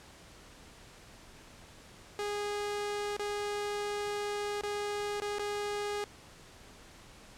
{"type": "tone with dropouts", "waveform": "sawtooth", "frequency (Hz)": 411.9, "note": "G#4", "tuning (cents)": -14, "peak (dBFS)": -29, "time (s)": [2.19, 6.04], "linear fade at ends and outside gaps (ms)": 0, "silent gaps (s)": [[3.166, 3.195], [4.61, 4.635], [5.201, 5.22], [5.384, 5.394]], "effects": ["pink hiss -54 dBFS RMS until 7.37 s", "low-pass 9000 Hz 12 dB/octave"]}